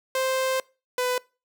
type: tone pair in turn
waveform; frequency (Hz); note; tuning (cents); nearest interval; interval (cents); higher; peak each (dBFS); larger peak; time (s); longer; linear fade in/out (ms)
sawtooth; 523.3 / 499.7; C5 / B4; 0 / +20; minor second; 80; first; -19; neither; 0.15-0.6 / 0.98-1.18; first; 2
effects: noise-tail reverb RT60 0.3 s tail -23 dB re dry